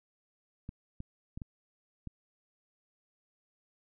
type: clicks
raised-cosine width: 5 ms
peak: -28 dBFS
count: 5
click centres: 0.691 / 1.004 / 1.375 / 1.418 / 2.073 s
effects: none